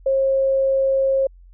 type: tone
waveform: sine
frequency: 538 Hz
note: C5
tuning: 48 cents sharp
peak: -15 dBFS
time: 0.06-1.27 s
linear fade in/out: 5 ms
effects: added 44 Hz sine -43 dBFS peak until 1.53 s